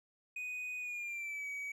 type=tone with pitch glide; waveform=triangle; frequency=2489 to 2269 Hz; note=D#7 to C#7; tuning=0 to +40 cents; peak=-37 dBFS; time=0.36-1.72 s; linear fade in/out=5 ms; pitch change=-160 cents; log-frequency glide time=0.78-1.48 s; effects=none